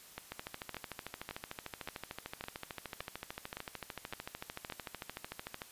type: two click trains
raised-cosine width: 0.3 ms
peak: -24 / -24 dBFS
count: 72 / 9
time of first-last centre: 0.32-5.619 / 0.18-4.7 s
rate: 13.4 / 1.77 Hz
effects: white hiss -56 dBFS RMS until 5.71 s + resampled to 32000 Hz